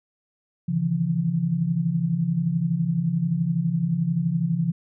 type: tone cluster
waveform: sine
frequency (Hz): 137.4 / 158.6 / 170.3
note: C#3 / D#3 / F3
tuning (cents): -15 / +33 / -43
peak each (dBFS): -27 / -29 / -22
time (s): 0.68-4.72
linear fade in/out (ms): 10
effects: none